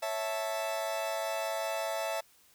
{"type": "chord", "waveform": "40% pulse", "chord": "A major", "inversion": "first", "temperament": "equal", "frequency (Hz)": [554.4, 659.3, 880], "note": ["C#5", "E5", "A5"], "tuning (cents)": [0, 0, 0], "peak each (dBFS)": [-38, -33, -37], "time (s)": [0.02, 2.21], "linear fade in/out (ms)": 10, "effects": ["white hiss -63 dBFS RMS until 2.54 s"]}